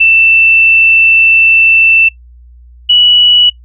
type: tone pair in turn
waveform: sine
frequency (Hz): 2667 / 2940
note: E7 / F#7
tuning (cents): +20 / -12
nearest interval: major second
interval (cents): 168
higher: second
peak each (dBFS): -3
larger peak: neither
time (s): 0-2.09 / 2.89-3.5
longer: first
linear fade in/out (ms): 10
effects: noise-tail reverb RT60 0.1 s tail -20 dB re dry + added 60 Hz sine -34 dBFS peak until 3.64 s